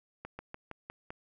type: slowing click train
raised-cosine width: 0.5 ms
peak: -26 dBFS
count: 6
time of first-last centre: 0.25-1.105 s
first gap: 140 ms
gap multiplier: 1.1
effects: none